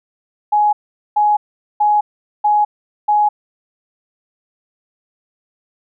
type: tone bursts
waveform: sine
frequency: 837 Hz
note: G#5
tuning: 13 cents sharp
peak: -10 dBFS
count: 5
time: 0.52-3.29 s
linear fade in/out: 10 ms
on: 210 ms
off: 430 ms
effects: none